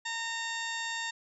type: harmonic tone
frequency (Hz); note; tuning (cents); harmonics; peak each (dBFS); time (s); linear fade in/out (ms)
917; A#5; -29; 1 / 2 / 3 / 4 / 5 / 6 / 7 / 8; -40 / -36 / -43 / -40 / -46 / -49 / -51 / -43; 0.05-1.11; 10
effects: none